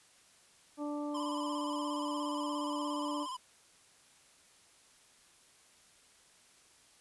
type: harmonic tone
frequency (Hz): 293.7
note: D4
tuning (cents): 0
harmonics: 1 / 2 / 3 / 4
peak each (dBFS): -36 / -42 / -46 / -48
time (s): 0.77-3.27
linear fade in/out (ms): 50
type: tone with vibrato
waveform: square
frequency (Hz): 1022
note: C6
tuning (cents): -41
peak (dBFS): -39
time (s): 1.14-3.37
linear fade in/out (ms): 10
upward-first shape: square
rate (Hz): 17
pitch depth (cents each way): 49
effects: white hiss -63 dBFS RMS until 7 s + resampled to 24000 Hz